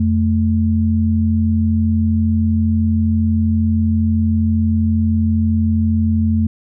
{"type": "tone pair together", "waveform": "sine", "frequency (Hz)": [87.4, 220], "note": ["F2", "A3"], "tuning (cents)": [2, 0], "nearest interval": "octave + major third", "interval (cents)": 1598, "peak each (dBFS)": -15, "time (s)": [0, 6.47], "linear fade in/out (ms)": 5, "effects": []}